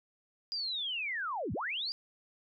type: linear two-way sweep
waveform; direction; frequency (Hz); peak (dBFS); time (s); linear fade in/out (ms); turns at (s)
sine; down then up; 4900 to 73.7 to 4900; -33; 0.52-1.92; 0; 1.53
effects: none